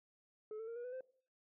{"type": "tone with pitch steps", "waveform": "sine", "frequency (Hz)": [430, 446.2, 463, 480.4, 498.5, 517.3], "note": ["A4", "A4", "A#4", "B4", "B4", "C5"], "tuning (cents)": [-40, 24, -12, -48, 16, -20], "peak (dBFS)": -40, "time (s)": [0.51, 1.008], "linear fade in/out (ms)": 2, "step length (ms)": 83, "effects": ["noise-tail reverb RT60 0.5 s tail -22 dB re dry", "tanh soft clip ceiling -42 dBFS"]}